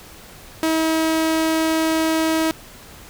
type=tone; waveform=sawtooth; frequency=320.5 Hz; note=E4; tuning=49 cents flat; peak=-13 dBFS; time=0.63-2.51 s; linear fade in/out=0 ms; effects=pink hiss -42 dBFS RMS until 3.09 s